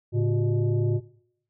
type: tone with frequency modulation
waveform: sine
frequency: 110 Hz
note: A2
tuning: in tune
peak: -20 dBFS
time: 0.12-1.01 s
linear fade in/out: 50 ms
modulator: 250 Hz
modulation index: 0.93
effects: noise-tail reverb RT60 0.7 s tail -21 dB re dry